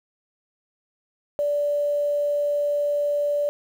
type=tone with quantisation; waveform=sine; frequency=582 Hz; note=D5; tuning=16 cents flat; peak=-20 dBFS; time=1.39-3.49 s; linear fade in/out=0 ms; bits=8; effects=none